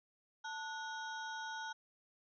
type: ring-modulated tone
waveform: square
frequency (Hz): 1174.7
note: D6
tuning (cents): 0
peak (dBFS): -39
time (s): 0.44-1.73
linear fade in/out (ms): 10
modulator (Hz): 289
effects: resampled to 16000 Hz